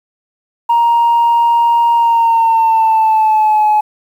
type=tone with pitch glide; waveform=sine; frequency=937 to 849.4 Hz; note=A#5 to G#5; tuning=+9 to +39 cents; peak=-6 dBFS; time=0.69-3.81 s; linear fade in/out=10 ms; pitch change=-170 cents; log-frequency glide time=1.94-3.67 s; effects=tanh soft clip ceiling -5 dBFS + 7-bit